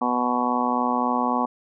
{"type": "harmonic tone", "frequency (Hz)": 123.6, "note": "B2", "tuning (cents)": 2, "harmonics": [2, 3, 4, 5, 6, 7, 8, 9], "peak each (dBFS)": [-25, -37, -32, -34, -28, -27, -28, -27], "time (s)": [0.01, 1.46], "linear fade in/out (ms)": 10, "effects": []}